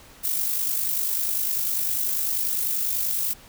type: noise with amplitude modulation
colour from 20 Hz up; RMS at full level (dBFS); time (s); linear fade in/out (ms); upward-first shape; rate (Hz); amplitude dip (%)
violet; -23; 0.23-3.34; 20; sine; 50.1; 45
effects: pink hiss -49 dBFS RMS until 3.48 s

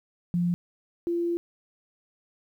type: tone pair in turn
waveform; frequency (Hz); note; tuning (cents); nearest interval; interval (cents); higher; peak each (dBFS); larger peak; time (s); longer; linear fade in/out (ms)
sine; 174.61 / 343; F3 / F4; 0 / -31; octave; 1169; second; -22 / -24; first; 0.34-0.54 / 1.07-1.37; second; 0
effects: 10-bit

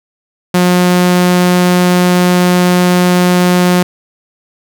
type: tone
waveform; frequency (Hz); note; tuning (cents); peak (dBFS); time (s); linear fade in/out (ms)
sawtooth; 179.2; F3; +45; -3; 0.54-3.83; 5
effects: none

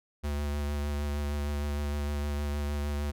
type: tone with vibrato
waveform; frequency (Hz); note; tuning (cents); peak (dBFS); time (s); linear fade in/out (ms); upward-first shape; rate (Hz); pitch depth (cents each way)
square; 72.8; D2; -15; -30; 0.23-3.12; 20; sine; 6.5; 18
effects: none

